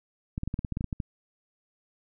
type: clicks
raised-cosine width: 5 ms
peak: -18 dBFS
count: 12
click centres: 0.379 / 0.434 / 0.476 / 0.541 / 0.591 / 0.648 / 0.723 / 0.771 / 0.809 / 0.843 / 0.928 / 1.002 s
effects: none